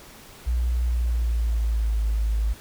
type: tone with pitch glide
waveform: sine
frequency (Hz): 60.2 to 53.94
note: B1 to A1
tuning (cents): -44 to -34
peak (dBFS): -20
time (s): 0.46-2.54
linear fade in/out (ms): 20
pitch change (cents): -190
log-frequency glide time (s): 0.85-2.02
effects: pink hiss -46 dBFS RMS until 2.6 s